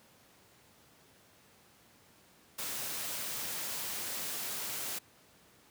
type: noise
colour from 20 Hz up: white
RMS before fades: -38 dBFS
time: 2.58-4.99 s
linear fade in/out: 10 ms
effects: pink hiss -62 dBFS RMS until 5.7 s + high-pass 100 Hz 12 dB/octave